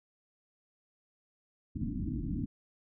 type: low-pass noise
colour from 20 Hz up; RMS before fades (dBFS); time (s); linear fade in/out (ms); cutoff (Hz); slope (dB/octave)
white; -35; 1.75-2.46; 10; 310; 96
effects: none